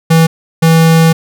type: tone bursts at uneven times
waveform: square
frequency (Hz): 163.2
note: E3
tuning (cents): -17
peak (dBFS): -5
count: 2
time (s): 0.1-0.27 / 0.62-1.13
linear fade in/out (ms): 10
effects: none